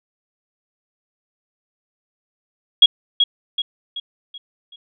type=tone with echo; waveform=sine; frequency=3309 Hz; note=G#7; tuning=7 cents flat; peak=-4 dBFS; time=2.82-2.86 s; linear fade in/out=5 ms; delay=380 ms; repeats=5; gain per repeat=-7 dB; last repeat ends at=4.76 s; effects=none

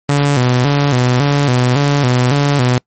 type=tone with vibrato; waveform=sawtooth; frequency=133.5 Hz; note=C3; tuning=35 cents sharp; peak=-6 dBFS; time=0.09-2.78 s; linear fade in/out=2 ms; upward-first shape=square; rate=1.8 Hz; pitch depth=120 cents each way; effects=noise-tail reverb RT60 0.1 s tail -25 dB re dry + MP3 32 kbps

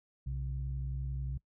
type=tone pair together; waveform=sine; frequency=62.33 / 133.6 Hz; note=B1 / C3; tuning=+17 / +36 cents; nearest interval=octave + minor second; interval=1319 cents; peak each=-35 / -37 dBFS; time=0.26-1.38 s; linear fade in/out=10 ms; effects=noise-tail reverb RT60 0.1 s tail -22 dB re dry + tanh soft clip ceiling -27 dBFS

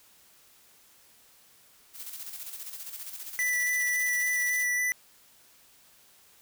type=noise with tremolo; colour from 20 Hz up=blue; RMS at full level=-39 dBFS; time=1.93-4.68 s; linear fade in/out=50 ms; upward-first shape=square; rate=15 Hz; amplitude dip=50%
type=tone with vibrato; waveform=square; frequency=1975.5 Hz; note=B6; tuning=in tune; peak=-26 dBFS; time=3.39-4.92 s; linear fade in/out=0 ms; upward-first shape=square; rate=3.6 Hz; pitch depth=9 cents each way
effects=white hiss -59 dBFS RMS until 6.41 s

